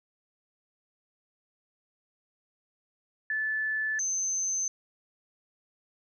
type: tone pair in turn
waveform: sine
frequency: 1742 / 6208 Hz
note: A6 / G8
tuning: -18 / -18 cents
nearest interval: octave + minor seventh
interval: 2200 cents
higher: second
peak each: -27 dBFS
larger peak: neither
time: 3.3-3.99 / 3.99-4.68 s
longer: neither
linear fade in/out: 2 ms
effects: none